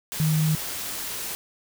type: tone in noise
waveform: sine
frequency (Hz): 155.56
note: D#3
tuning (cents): 0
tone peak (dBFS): -19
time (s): 0.2-0.55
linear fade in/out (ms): 0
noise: white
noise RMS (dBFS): -32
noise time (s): 0.12-1.35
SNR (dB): +10
effects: none